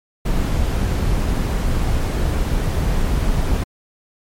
brown noise, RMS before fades -18 dBFS, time 0.25-3.64 s, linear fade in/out 10 ms, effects MP3 64 kbps

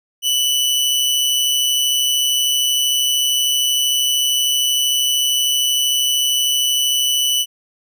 sawtooth tone with amplitude modulation, 2974 Hz, F#7, 8 cents sharp, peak -10 dBFS, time 0.22-7.46 s, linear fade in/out 50 ms, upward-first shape sine, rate 133 Hz, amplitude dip 35%, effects none

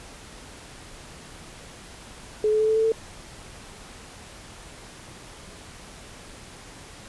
sine tone with pitch steps, 426.9 / 430.9 / 434.9 / 438.9 / 443 / 447.1 Hz, G#4 / A4 / A4 / A4 / A4 / A4, +48 / -36 / -20 / -4 / +12 / +28 cents, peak -18 dBFS, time 2.44-2.92 s, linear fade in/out 2 ms, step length 80 ms, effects pink hiss -44 dBFS RMS until 7.08 s + resampled to 24000 Hz

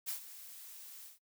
blue noise with ADSR envelope, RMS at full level -37 dBFS, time 0.06-1.19 s, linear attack 28 ms, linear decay 110 ms, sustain -14 dB, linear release 140 ms, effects noise-tail reverb RT60 0.1 s tail -25 dB re dry

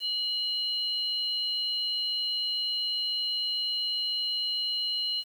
sine tone pair together, 2927 / 4139 Hz, F#7 / C8, -19 / -20 cents, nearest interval tritone, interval 599 cents, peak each -30 / -30 dBFS, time 0-5.24 s, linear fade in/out 50 ms, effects 9-bit

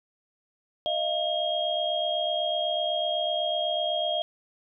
sine tone cluster, 620 / 688 / 3249 Hz, D#5 / F5 / G#7, -6 / -26 / -39 cents, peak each -29 dBFS, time 0.86-4.22 s, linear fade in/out 0 ms, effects none

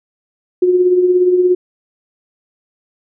sine tone with tremolo, 361.8 Hz, F#4, 39 cents flat, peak -6 dBFS, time 0.62-1.55 s, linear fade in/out 5 ms, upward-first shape triangle, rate 17 Hz, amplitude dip 55%, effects none

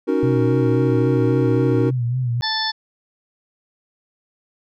triangle chord, D# minor seventh, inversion third, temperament equal, 277.2 / 311.1 / 370 / 466.2 Hz, C#4 / D#4 / F#4 / A#4, 0 / 0 / 0 / 0 cents, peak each -20 dBFS, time 0.07-1.91 s, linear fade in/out 20 ms
sine tone with vibrato, 123.4 Hz, B2, 1 cent flat, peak -18 dBFS, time 0.23-2.41 s, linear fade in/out 0 ms, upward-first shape sine, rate 3.7 Hz, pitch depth 77 cents each way
harmonic tone, 880 Hz, A5, in tune, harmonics 1 / 2 / 4 / 5 / 6, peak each -26 / -26 / -26 / -26 / -26 dBFS, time 2.42-2.72 s, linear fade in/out 20 ms
effects none

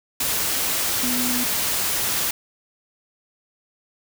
sine tone in noise, 246.9 Hz, B3, in tune, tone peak -25 dBFS, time 1.03-1.44 s, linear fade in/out 5 ms, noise white, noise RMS -23 dBFS, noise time 0.2-2.31 s, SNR -5 dB, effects none

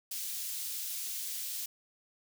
white high-pass noise, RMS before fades -38 dBFS, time 0.11-1.66 s, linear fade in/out 5 ms, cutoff 3600 Hz, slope 12 dB/octave, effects none

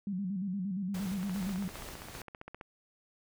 sine tone with vibrato, 191.4 Hz, G3, 41 cents flat, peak -32 dBFS, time 0.07-1.68 s, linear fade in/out 2 ms, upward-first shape square, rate 8.6 Hz, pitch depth 91 cents each way
pink noise with tremolo, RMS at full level -45 dBFS, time 0.94-2.22 s, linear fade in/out 5 ms, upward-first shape square, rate 2.5 Hz, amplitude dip 30%
click train, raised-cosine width 0.5 ms, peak -29 dBFS, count 22, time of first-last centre 1.23-2.612 s, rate 15.2 Hz
effects none

